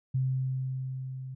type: tone with level ramp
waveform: sine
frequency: 130.81 Hz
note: C3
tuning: in tune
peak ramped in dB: -24 to -37 dBFS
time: 0.14-1.35 s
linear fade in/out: 10 ms
effects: none